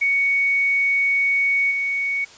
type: tone with level steps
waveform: sine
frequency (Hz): 2230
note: C#7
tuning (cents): +10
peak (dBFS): -16 / -20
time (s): 0.01-2.25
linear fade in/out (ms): 10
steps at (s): 1.7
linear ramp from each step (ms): 20
effects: white hiss -45 dBFS RMS until 2.37 s + resampled to 16000 Hz